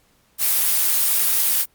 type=noise; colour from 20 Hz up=blue; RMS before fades=-18 dBFS; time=0.38-1.66 s; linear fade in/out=50 ms; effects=pink hiss -60 dBFS RMS until 1.74 s + Opus 48 kbps